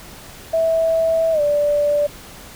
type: tone with pitch glide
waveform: sine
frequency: 653 to 585.1 Hz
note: E5 to D5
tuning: -17 to -7 cents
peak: -14 dBFS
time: 0.53-2.07 s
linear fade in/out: 10 ms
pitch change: -190 cents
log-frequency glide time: 1.32-1.41 s
effects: pink hiss -39 dBFS RMS until 2.55 s